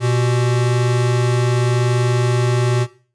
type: tone pair together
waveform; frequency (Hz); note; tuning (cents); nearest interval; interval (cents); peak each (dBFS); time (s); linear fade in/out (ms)
square; 120.87 / 383.5; B2 / G4; -37 / -38; octave + minor sixth; 1999; -16 / -24; 0-2.87; 50
effects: noise-tail reverb RT60 0.4 s tail -17 dB re dry + resampled to 22050 Hz